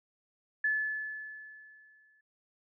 sine tone with exponential decay, 1728 Hz, A6, 32 cents flat, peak -25 dBFS, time 0.64-2.21 s, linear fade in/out 5 ms, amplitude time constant 340 ms, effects none

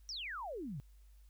sine exponential sweep, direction down, 5830 to 122.9 Hz, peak -40 dBFS, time 0.09-0.8 s, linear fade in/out 0 ms, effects added 50 Hz sine -57 dBFS peak until 1.29 s + white hiss -75 dBFS RMS until 1.29 s

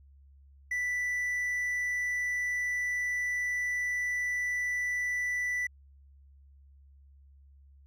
triangle tone, 1975.5 Hz, B6, in tune, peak -27 dBFS, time 0.71-5.67 s, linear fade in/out 5 ms, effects added 69 Hz sine -54 dBFS peak until 7.86 s

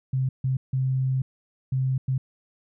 sine tone bursts at uneven times, 131.2 Hz, C3, 5 cents sharp, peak -21 dBFS, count 5, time 0.13-0.29 / 0.44-0.57 / 0.73-1.22 / 1.72-1.98 / 2.08-2.18 s, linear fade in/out 5 ms, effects none

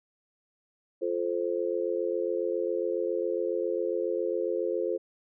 sine chord, F major, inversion none, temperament just, 349.2 / 436.5 / 523.8 Hz, F4 / A4 / C5, 0 / -14 / +2 cents, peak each -31 dBFS, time 1.01-4.98 s, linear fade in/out 20 ms, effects none

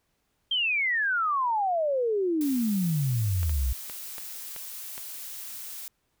sine exponential sweep, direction down, 3210 to 58.7 Hz, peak -23 dBFS, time 0.51-3.73 s, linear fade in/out 5 ms
blue noise, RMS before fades -39 dBFS, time 2.41-5.88 s, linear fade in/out 0 ms
clicks, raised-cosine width 0.3 ms, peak -24 dBFS, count 6, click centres 3.431 / 3.495 / 3.898 / 4.182 / 4.563 / 4.979 s
effects pink hiss -74 dBFS RMS until 6.2 s

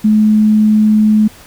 sine tone, 214.2 Hz, A3, 46 cents flat, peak -6 dBFS, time 0.04-1.28 s, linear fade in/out 10 ms, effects pink hiss -39 dBFS RMS until 1.46 s

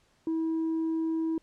sine tone with tanh clipping, 323.7 Hz, E4, 31 cents flat, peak -27 dBFS, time 0.27-1.38 s, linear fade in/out 2 ms, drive 1 dB, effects pink hiss -67 dBFS RMS until 1.42 s + low-pass 8000 Hz 12 dB/octave

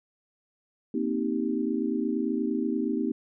sine chord, C minor seventh, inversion third, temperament equal with one note detuned, 233.1 / 261.6 / 313.7 / 392 Hz, Bb3 / C4 / Eb4 / G4, 0 / 0 / +14 / 0 cents, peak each -30 / -30 / -30 / -33 dBFS, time 0.94-3.12 s, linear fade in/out 5 ms, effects none

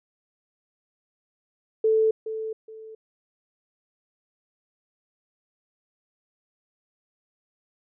sine tone with echo, 440 Hz, A4, in tune, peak -17 dBFS, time 1.84-2.11 s, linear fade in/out 5 ms, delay 420 ms, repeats 2, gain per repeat -11 dB, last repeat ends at 2.95 s, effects none

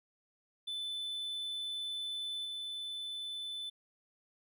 triangle tone with level steps, 3511 Hz, A7, 4 cents flat, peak -35 / -37 dBFS, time 0.67-3.7 s, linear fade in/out 10 ms, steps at 2.45 s, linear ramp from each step 2 ms, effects none

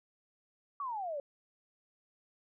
sine exponential sweep, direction down, 1167 to 547 Hz, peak -35 dBFS, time 0.8-1.2 s, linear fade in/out 2 ms, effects none

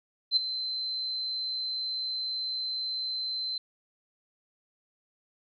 sine tone with ADSR envelope, 4081 Hz, C8, 44 cents flat, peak -18 dBFS, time 0.31-3.58 s, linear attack 55 ms, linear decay 13 ms, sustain -12 dB, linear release 4 ms, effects none

